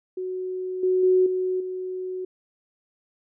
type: tone with level steps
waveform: sine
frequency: 370 Hz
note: F#4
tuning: in tune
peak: -27 / -18 / -15 / -22 / -28 dBFS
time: 0.17-2.25 s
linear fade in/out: 5 ms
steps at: 0.83 / 1.03 / 1.26 / 1.6 s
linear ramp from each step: 5 ms
effects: none